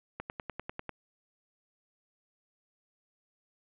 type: click train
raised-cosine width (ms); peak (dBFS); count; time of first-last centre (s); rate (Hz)
0.5; -22; 8; 0.2-0.893; 10.1
effects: resampled to 8000 Hz + 9-bit